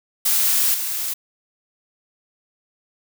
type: noise with level steps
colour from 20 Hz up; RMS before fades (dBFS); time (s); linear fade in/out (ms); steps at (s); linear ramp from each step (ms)
blue; -18 / -25; 0.25-1.14; 10; 0.74; 5
effects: none